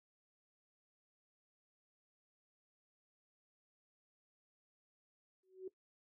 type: tone with exponential growth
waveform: sine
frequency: 375 Hz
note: F#4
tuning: 23 cents sharp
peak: -39 dBFS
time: 5.43-5.68 s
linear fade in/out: 5 ms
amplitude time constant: 53 ms
effects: noise-tail reverb RT60 0.1 s tail -17 dB re dry